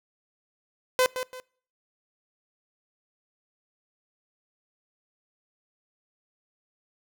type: tone with echo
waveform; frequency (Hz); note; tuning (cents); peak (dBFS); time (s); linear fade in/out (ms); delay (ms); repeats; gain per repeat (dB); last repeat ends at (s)
sawtooth; 509; C5; -48; -15; 0.99-1.06; 0; 170; 2; -10; 1.4
effects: noise-tail reverb RT60 0.5 s tail -23 dB re dry